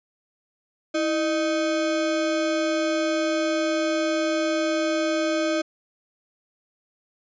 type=ring-modulated tone; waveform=square; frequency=469 Hz; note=A#4; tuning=11 cents sharp; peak=-19 dBFS; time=0.94-5.62 s; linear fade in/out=10 ms; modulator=144 Hz; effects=resampled to 16000 Hz